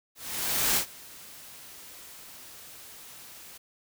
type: noise with ADSR envelope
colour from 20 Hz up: white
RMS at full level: -24 dBFS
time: 0.15-3.58 s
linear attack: 610 ms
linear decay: 95 ms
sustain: -23 dB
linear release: 9 ms
effects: none